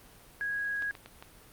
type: tone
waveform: sine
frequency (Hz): 1653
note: G#6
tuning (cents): -9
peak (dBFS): -30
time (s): 0.41-0.91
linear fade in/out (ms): 0
type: clicks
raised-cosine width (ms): 0.3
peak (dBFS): -28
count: 4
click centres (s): 0.823 / 0.952 / 1.06 / 1.225
effects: pink hiss -55 dBFS RMS until 1.52 s + Opus 32 kbps